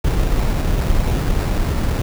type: noise with sample-and-hold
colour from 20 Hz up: brown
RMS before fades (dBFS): -17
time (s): 0.04-2.02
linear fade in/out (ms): 5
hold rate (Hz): 3150
effects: none